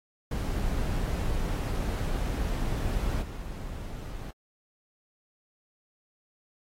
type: noise with level steps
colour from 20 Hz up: brown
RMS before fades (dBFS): -29 / -37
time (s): 0.31-4.31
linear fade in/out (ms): 5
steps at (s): 3.22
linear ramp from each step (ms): 5
effects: AAC 48 kbps